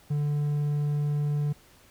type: tone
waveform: triangle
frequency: 146.83 Hz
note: D3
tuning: in tune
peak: -22 dBFS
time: 0.1-1.53 s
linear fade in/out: 10 ms
effects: pink hiss -57 dBFS RMS until 1.9 s